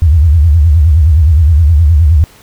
sine tone with vibrato, 78.3 Hz, D#2, 11 cents sharp, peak -3 dBFS, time 0.02-2.24 s, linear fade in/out 0 ms, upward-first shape sine, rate 9.6 Hz, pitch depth 190 cents each way, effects pink hiss -41 dBFS RMS until 2.42 s

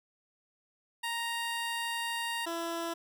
15% pulse tone pair in turn, 932.3 / 335.2 Hz, A#5 / E4, 0 / +29 cents, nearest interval octave + tritone, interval 1771 cents, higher first, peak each -26 / -27 dBFS, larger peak first, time 1.03-2.46 / 2.46-2.94 s, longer first, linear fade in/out 10 ms, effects none

